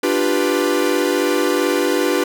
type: chord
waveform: 45% pulse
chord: G dominant seventh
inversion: second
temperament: equal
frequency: 293.7 / 349.2 / 392 / 493.9 Hz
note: D4 / F4 / G4 / B4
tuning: 0 / 0 / 0 / 0 cents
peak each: -21 dBFS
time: 0.03-2.24 s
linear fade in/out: 5 ms
effects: none